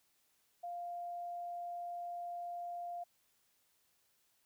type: tone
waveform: sine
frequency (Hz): 698.5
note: F5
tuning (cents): 0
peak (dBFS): -40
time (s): 0.63-3.04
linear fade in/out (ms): 10
effects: white hiss -75 dBFS RMS until 4.45 s